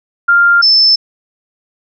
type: tone pair in turn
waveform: sine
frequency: 1396.9 / 5274 Hz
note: F6 / E8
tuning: 0 / 0 cents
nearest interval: octave + major seventh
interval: 2300 cents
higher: second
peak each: -5 dBFS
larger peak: neither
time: 0.28-0.62 / 0.62-0.96 s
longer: neither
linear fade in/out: 10 ms
effects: none